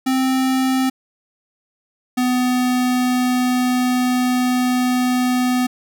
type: tone pair in turn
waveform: square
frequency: 261.4 / 250.5 Hz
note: C4 / B3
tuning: -1 / +25 cents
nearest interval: minor second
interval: 74 cents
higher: first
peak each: -16 dBFS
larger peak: neither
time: 0.06-0.9 / 2.17-5.67 s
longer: second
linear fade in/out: 10 ms
effects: none